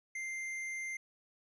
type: tone with hard clipping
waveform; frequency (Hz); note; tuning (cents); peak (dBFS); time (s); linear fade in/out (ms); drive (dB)
sine; 2093; C7; 0; -39; 0.15-0.97; 5; 8
effects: none